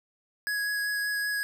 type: tone with vibrato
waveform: square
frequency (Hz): 1668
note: G#6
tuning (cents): +7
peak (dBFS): -28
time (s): 0.47-1.43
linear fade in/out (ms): 0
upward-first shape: sine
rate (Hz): 5.2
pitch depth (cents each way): 9
effects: none